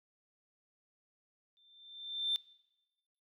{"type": "tone with exponential growth", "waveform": "sine", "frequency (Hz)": 3567, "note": "A7", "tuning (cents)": 23, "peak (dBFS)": -27, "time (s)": [1.57, 2.36], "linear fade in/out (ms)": 0, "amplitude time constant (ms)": 170, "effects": ["noise-tail reverb RT60 1.0 s tail -21 dB re dry", "tanh soft clip ceiling -24 dBFS"]}